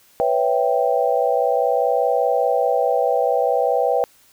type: chord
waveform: sine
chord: C# half-diminished seventh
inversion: third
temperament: equal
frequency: 493.9 / 554.4 / 659.3 / 784 Hz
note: B4 / C#5 / E5 / G5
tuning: 0 / 0 / 0 / 0 cents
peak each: -20 / -22 / -22 / -21 dBFS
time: 0.2-4.04 s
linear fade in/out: 0 ms
effects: white hiss -54 dBFS RMS until 4.32 s